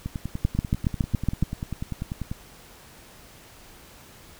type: two click trains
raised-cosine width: 5 ms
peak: -17 / -9 dBFS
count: 24 / 8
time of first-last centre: 0.06-2.315 / 0.45-1.426 s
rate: 10.2 / 7.17 Hz
effects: pink hiss -49 dBFS RMS until 4.39 s